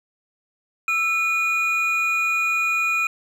triangle tone pair together, 1323 / 2452 Hz, E6 / D#7, +6 / -26 cents, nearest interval major seventh, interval 1068 cents, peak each -24 / -18 dBFS, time 0.88-3.07 s, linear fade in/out 2 ms, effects none

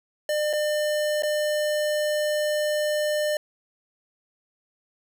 square tone with dropouts, 600 Hz, D5, 37 cents sharp, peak -23 dBFS, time 0.29-3.37 s, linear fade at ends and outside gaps 2 ms, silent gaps 0.53-0.534 / 1.223-1.233 s, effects none

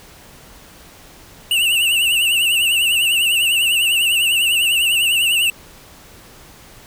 square tone with vibrato, 2794 Hz, F7, in tune, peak -14 dBFS, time 1.51-5.5 s, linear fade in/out 2 ms, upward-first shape triangle, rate 10 Hz, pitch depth 120 cents each way, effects pink hiss -43 dBFS RMS until 6.86 s

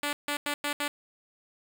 5% pulse tone bursts at uneven times, 290.6 Hz, D4, 18 cents flat, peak -17 dBFS, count 5, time 0.03-0.13 / 0.28-0.37 / 0.46-0.54 / 0.64-0.73 / 0.8-0.88 s, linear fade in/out 2 ms, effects none

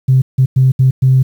sine tone bursts at uneven times, 130.81 Hz, C3, in tune, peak -5 dBFS, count 5, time 0.08-0.22 / 0.38-0.46 / 0.56-0.72 / 0.79-0.91 / 1.02-1.23 s, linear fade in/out 10 ms, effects tanh soft clip ceiling -1 dBFS + 7-bit

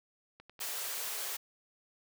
click train, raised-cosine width 0.3 ms, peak -36 dBFS, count 8, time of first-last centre 0.4-1.073 s, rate 10.4 Hz
white high-pass noise, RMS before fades -38 dBFS, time 0.6-1.37 s, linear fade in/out 10 ms, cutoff 370 Hz, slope 96 dB/octave
effects none

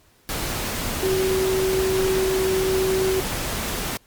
sine tone in noise, 378.5 Hz, F#4, 39 cents sharp, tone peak -19 dBFS, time 1.03-3.2 s, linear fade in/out 0 ms, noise pink, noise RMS -27 dBFS, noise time 0.29-3.97 s, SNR +5 dB, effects pink hiss -58 dBFS RMS until 4.06 s + Opus 48 kbps

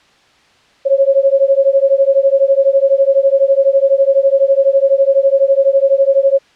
sine beating tone pair, 541 / 553 Hz, C#5 / C#5, -42 / -4 cents, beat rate 12 Hz, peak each -11 dBFS, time 0.85-6.39 s, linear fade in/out 20 ms, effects white hiss -50 dBFS RMS until 6.55 s + low-pass 4000 Hz 12 dB/octave

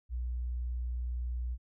sine tone, 60.8 Hz, B1, 26 cents flat, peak -32 dBFS, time 0.09-1.58 s, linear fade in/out 50 ms, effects none

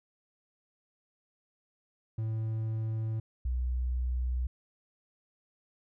triangle / sine tone pair in turn, 110.8 / 62.18 Hz, A2 / B1, +13 / +12 cents, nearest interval minor seventh, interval 1001 cents, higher first, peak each -28 dBFS, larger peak neither, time 2.18-3.2 / 3.45-4.47 s, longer neither, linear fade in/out 5 ms, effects none

